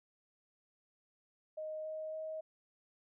sine tone with pitch steps, 622.3 / 626.6 / 631 Hz, D#5 / D#5 / D#5, 0 / +12 / +24 cents, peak -39 dBFS, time 1.57-2.41 s, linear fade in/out 10 ms, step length 280 ms, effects none

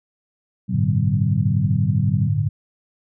harmonic tone, 63 Hz, B1, 35 cents sharp, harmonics 2 / 3 / 4, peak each -25 / -23 / -37 dBFS, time 0.68-2.29 s, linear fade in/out 20 ms
sine chord, G suspended second, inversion none, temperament equal, 98 / 110 / 146.83 Hz, G2 / A2 / D3, 0 / 0 / 0 cents, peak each -23 / -21 / -21 dBFS, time 0.73-2.49 s, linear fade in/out 10 ms
effects none

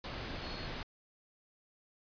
sine tone in noise, 4319 Hz, C#8, 46 cents flat, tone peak -48 dBFS, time 0.43-0.66 s, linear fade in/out 2 ms, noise pink, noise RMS -41 dBFS, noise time 0.04-0.83 s, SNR -10 dB, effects resampled to 11025 Hz

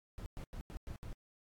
brown noise bursts at uneven times, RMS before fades -44 dBFS, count 6, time 0.18-0.26 / 0.37-0.44 / 0.53-0.61 / 0.7-0.77 / 0.87-0.96 / 1.03-1.13 s, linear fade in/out 0 ms, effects AAC 64 kbps

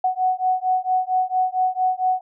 sine beating tone pair, 740 / 744.4 Hz, F#5 / F#5, 0 / +10 cents, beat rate 4.4 Hz, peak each -21 dBFS, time 0.04-2.21 s, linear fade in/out 5 ms, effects none

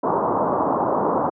white low-pass noise, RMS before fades -20 dBFS, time 0.03-1.3 s, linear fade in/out 10 ms, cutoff 1100 Hz, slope 48 dB/octave, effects high-pass 200 Hz 12 dB/octave

